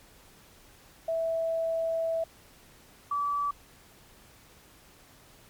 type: tone pair in turn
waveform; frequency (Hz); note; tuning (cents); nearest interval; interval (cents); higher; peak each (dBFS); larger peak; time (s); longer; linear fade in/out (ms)
sine; 656 / 1152.1; E5 / D6; -9 / -34; minor seventh; 975; second; -26; neither; 1.08-2.24 / 3.11-3.51; first; 5
effects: pink hiss -56 dBFS RMS until 5.49 s + MP3 96 kbps